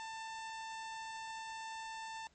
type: tone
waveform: sawtooth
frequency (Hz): 891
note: A5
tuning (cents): +22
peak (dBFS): -39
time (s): 0-2.27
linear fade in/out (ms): 0
effects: pink hiss -71 dBFS RMS until 2.34 s + MP3 32 kbps